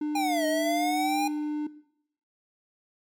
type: tone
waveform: triangle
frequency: 300 Hz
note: D4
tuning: 37 cents sharp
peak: -24 dBFS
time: 0.01-1.67 s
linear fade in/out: 5 ms
type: linear two-way sweep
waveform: square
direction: down then up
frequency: 818 to 622.3 to 818 Hz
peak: -26 dBFS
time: 0.15-1.28 s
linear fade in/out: 5 ms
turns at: 0.46 s
effects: noise-tail reverb RT60 0.7 s tail -18 dB re dry + MP3 96 kbps